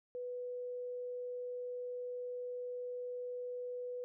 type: tone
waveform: sine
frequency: 493.9 Hz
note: B4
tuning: in tune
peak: -39 dBFS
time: 0.15-4.04 s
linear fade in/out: 0 ms
effects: none